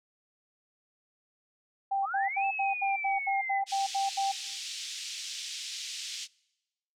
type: tone bursts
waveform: sine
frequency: 786 Hz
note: G5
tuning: 4 cents sharp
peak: -26 dBFS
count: 11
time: 1.91-4.32 s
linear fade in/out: 10 ms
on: 150 ms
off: 76 ms
type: linear two-way sweep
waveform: sine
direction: up then down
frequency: 1061 to 2637 to 1993 Hz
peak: -32 dBFS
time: 2.02-3.62 s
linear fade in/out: 50 ms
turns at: 2.45 s
type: band-pass noise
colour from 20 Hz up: pink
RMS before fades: -39 dBFS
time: 3.66-6.28 s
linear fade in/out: 50 ms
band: 2900 to 7100 Hz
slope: 24 dB/octave
effects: noise-tail reverb RT60 1.0 s tail -25 dB re dry